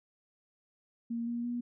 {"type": "tone with pitch steps", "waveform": "sine", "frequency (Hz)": [233.1, 237, 241], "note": ["A#3", "A#3", "B3"], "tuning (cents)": [0, 29, -42], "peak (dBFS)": -32, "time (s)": [1.1, 1.61], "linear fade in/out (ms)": 10, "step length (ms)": 170, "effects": []}